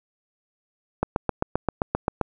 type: click train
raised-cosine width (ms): 1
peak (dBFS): -7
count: 10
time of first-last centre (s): 1.03-2.213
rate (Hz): 7.61
effects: none